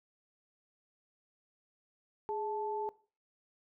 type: tone pair together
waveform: sine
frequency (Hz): 416.7 / 874.3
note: G#4 / A5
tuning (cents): +6 / -11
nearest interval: octave + minor second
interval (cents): 1283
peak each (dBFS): -36 / -36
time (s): 2.29-2.89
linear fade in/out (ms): 0
effects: noise-tail reverb RT60 0.4 s tail -20 dB re dry